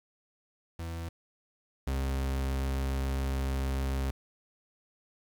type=tone pair in turn; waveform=40% pulse; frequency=83.3 / 66.95 Hz; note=E2 / C2; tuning=+19 / +40 cents; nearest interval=major third; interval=379 cents; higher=first; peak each=-34 / -28 dBFS; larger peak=second; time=0.79-1.09 / 1.87-4.11 s; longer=second; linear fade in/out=5 ms; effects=9-bit